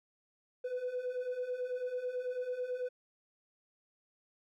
triangle beating tone pair, 493.9 / 503 Hz, B4 / B4, 0 / +32 cents, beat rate 9.1 Hz, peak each -37 / -33 dBFS, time 0.64-2.89 s, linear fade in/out 10 ms, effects tanh soft clip ceiling -30 dBFS

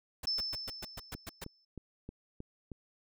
pink noise bursts, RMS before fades -42 dBFS, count 9, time 0.23-1.442 s, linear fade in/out 5 ms, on 28 ms, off 120 ms
sine tone with exponential decay, 5274 Hz, E8, in tune, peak -29 dBFS, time 0.27-1.65 s, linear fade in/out 5 ms, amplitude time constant 300 ms
click train, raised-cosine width 3 ms, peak -30 dBFS, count 6, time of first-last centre 1.15-2.717 s, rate 3.19 Hz
effects none

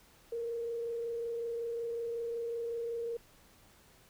sine tone with frequency modulation, 466.2 Hz, A#4, in tune, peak -34 dBFS, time 0.32-3.17 s, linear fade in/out 5 ms, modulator 25.4 Hz, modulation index 0.29, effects pink hiss -62 dBFS RMS until 4.09 s

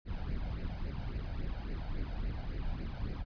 brown noise with flanger, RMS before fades -37 dBFS, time 0.05-3.25 s, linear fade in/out 50 ms, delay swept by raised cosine 0.43 to 1.37 ms, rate 3.6 Hz, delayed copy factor +0.65, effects resampled to 11025 Hz

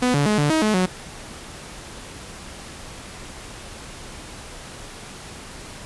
sawtooth tone with pitch steps, 249.4 / 143.7 / 211.5 / 146.8 / 316.4 / 214.2 / 183.8 Hz, B3 / D3 / G#3 / D3 / D#4 / A3 / F#3, +17 / -37 / +32 / 0 / +29 / -46 / -11 cents, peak -13 dBFS, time 0.02-0.86 s, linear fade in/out 5 ms, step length 120 ms, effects pink hiss -38 dBFS RMS until 5.85 s + resampled to 24000 Hz

